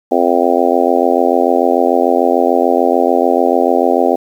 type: harmonic tone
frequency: 86.8 Hz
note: F2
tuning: 10 cents flat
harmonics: 3 / 4 / 5 / 6 / 7 / 8 / 9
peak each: -17 / -17 / -17 / -17 / -17 / -17 / -17 dBFS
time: 0.11-4.16 s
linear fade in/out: 10 ms
effects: 7-bit